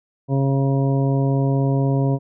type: harmonic tone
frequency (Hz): 136.6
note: C#3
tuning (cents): -25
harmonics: 1 / 2 / 3 / 4 / 5 / 7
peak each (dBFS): -17 / -23 / -27 / -29 / -31 / -34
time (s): 0.28-2.19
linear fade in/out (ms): 50
effects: none